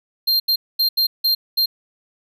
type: tone bursts at uneven times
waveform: square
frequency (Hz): 4186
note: C8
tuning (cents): 0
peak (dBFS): -15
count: 6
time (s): 0.27-0.4 / 0.48-0.56 / 0.79-0.89 / 0.97-1.07 / 1.24-1.35 / 1.57-1.66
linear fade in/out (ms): 10
effects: none